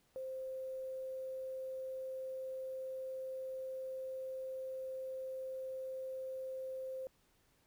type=tone with quantisation; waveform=sine; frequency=523.3 Hz; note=C5; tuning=in tune; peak=-40 dBFS; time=0.16-7.07 s; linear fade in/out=0 ms; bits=11; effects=pink hiss -73 dBFS RMS until 7.66 s